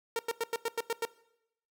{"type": "tone bursts", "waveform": "sawtooth", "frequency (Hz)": 460.4, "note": "A#4", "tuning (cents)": -22, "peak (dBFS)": -25, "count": 8, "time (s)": [0.16, 1.052], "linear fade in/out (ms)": 2, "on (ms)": 31, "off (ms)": 92, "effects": ["noise-tail reverb RT60 0.8 s tail -20 dB re dry"]}